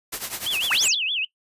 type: noise with tremolo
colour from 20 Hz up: white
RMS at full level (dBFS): -27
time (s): 0.12-0.89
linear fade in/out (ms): 10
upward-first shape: triangle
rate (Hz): 10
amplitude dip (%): 85
type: tone with vibrato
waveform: sine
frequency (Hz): 2960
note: F#7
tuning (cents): 0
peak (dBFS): -22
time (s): 0.46-1.25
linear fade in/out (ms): 5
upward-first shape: sine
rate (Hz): 6.4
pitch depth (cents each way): 280
type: linear two-way sweep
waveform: sine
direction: up then down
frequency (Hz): 568 to 8110 to 2925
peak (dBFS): -19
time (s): 0.7-0.96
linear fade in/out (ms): 20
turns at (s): 0.87
effects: noise-tail reverb RT60 0.1 s tail -20 dB re dry + resampled to 32000 Hz